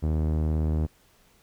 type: tone with low-pass filter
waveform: sawtooth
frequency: 77.78 Hz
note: D#2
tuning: in tune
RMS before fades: -25 dBFS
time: 0.02-0.87 s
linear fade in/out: 20 ms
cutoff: 510 Hz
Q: 0.51
effects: pink hiss -61 dBFS RMS until 1.42 s